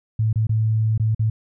sine tone with dropouts, 110 Hz, A2, in tune, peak -16 dBFS, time 0.19-1.3 s, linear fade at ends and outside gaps 5 ms, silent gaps 0.329-0.357 / 0.47-0.493 / 0.978-0.997 / 1.148-1.194 s, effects none

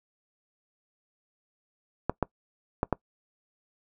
clicks, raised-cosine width 1 ms, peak -10 dBFS, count 4, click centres 2.096 / 2.227 / 2.831 / 2.927 s, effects noise-tail reverb RT60 0.1 s tail -23 dB re dry

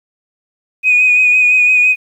sine tone with vibrato, 2487 Hz, D#7, 1 cent flat, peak -6 dBFS, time 0.83-1.96 s, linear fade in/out 50 ms, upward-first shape sine, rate 5.9 Hz, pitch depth 26 cents each way, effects tanh soft clip ceiling -2 dBFS + 8-bit

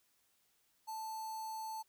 square tone with notch filter, 880 Hz, A5, in tune, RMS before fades -43 dBFS, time 0.87-1.83 s, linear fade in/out 20 ms, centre 2700 Hz, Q 1.7, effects white hiss -75 dBFS RMS until 1.88 s

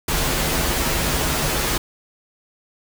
pink noise with comb filter, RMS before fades -21 dBFS, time 0.08-1.78 s, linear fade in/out 5 ms, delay 10 ms, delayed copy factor -0.55, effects none

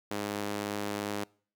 sawtooth tone with high-pass filter, 102.8 Hz, G#2, 17 cents flat, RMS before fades -35 dBFS, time 0.11-1.24 s, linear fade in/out 5 ms, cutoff 280 Hz, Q 0.89, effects noise-tail reverb RT60 0.5 s tail -26 dB re dry

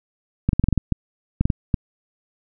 clicks, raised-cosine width 5 ms, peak -5 dBFS, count 12, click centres 0.49 / 0.532 / 0.596 / 0.64 / 0.686 / 0.727 / 0.777 / 0.923 / 1.41 / 1.455 / 1.502 / 1.742 s, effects none

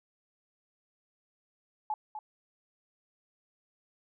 sine tone with echo, 855 Hz, A5, 50 cents flat, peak -29 dBFS, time 1.9-1.94 s, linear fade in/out 2 ms, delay 250 ms, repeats 1, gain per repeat -8 dB, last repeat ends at 2.19 s, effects none

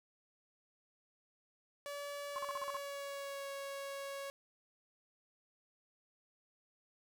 sawtooth tone with pitch glide, 573 to 554.4 Hz, D5 to C#5, -43 to 0 cents, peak -38 dBFS, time 1.86-4.3 s, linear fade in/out 0 ms, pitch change -57 cents, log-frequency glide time 2.3-3.49 s
sine tone bursts, 1077 Hz, C6, 50 cents sharp, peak -37 dBFS, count 7, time 2.36-2.767 s, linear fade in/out 0 ms, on 23 ms, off 41 ms
effects none

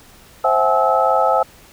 sine tone cluster, 525 / 660 / 762 / 846 / 1299 Hz, C5 / E5 / G5 / G#5 / E6, +6 / +2 / -49 / +32 / -26 cents, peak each -19 dBFS, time 0.44-1.43 s, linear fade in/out 5 ms, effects pink hiss -46 dBFS RMS until 1.72 s

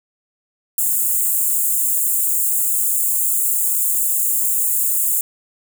white high-pass noise, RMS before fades -18 dBFS, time 0.78-5.21 s, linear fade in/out 2 ms, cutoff 7000 Hz, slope 96 dB/octave, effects none

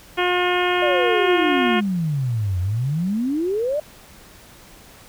harmonic tone, 358.3 Hz, F4, 44 cents sharp, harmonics 1 / 2 / 3 / 4 / 5 / 6 / 7 / 8 / 9, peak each -21 / -24 / -26 / -27 / -28 / -29 / -29 / -30 / -31 dBFS, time 0.17-1.81 s, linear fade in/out 20 ms
sine exponential two-way sweep, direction down then up, 622.3 to 87.31 to 622.3 Hz, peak -19 dBFS, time 0.82-3.8 s, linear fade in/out 5 ms, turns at 2.6 s
effects pink hiss -46 dBFS RMS until 5.08 s

